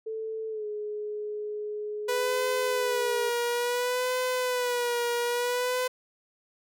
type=tone with pitch glide; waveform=sine; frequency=441.4 to 420.5 Hz; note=A4 to G#4; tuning=+5 to +22 cents; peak=-31 dBFS; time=0.06-3.3 s; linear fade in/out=10 ms; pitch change=-83 cents; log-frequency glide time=0.49-0.66 s
type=tone with vibrato; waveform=sawtooth; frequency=491.6 Hz; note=B4; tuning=8 cents flat; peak=-22 dBFS; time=2.08-5.88 s; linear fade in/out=10 ms; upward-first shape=sine; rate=0.58 Hz; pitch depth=53 cents each way
effects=none